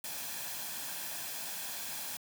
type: noise with comb filter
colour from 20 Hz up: white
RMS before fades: -40 dBFS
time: 0.04-2.17 s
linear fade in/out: 2 ms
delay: 1.2 ms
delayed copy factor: +0.5
effects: high-pass 150 Hz 12 dB/octave